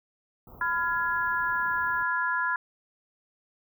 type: band-stop noise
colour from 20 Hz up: pink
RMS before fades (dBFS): -49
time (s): 0.47-2.03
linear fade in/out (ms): 2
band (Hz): 1300 to 14000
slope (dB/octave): 96
type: chord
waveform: sine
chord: F diminished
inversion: second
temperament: just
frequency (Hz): 1005.8 / 1396.9 / 1676.3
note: Cb6 / F6 / Ab6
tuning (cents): +31 / 0 / +16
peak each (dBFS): -29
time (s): 0.61-2.56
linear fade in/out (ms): 2
effects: none